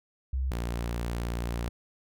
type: tone pair in turn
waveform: sine / sawtooth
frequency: 65.41 / 58.65 Hz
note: C2 / A#1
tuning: 0 / +11 cents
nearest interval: major second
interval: 189 cents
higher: first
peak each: -26 / -26 dBFS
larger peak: neither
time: 0.33-0.51 / 0.51-1.69 s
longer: second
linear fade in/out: 5 ms
effects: none